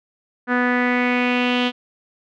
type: tone with low-pass filter sweep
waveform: sawtooth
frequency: 246.9 Hz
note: B3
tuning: in tune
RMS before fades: -19 dBFS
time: 0.47-1.72 s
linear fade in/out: 50 ms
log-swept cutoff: 1600 to 3200 Hz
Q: 4.5
effects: none